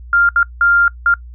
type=tone bursts at uneven times; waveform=sine; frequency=1396.9 Hz; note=F6; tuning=in tune; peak=-8 dBFS; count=4; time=0.13-0.29 / 0.36-0.43 / 0.61-0.88 / 1.06-1.14 s; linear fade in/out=2 ms; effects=noise-tail reverb RT60 0.1 s tail -22 dB re dry + added 60 Hz sine -31 dBFS peak until 1.34 s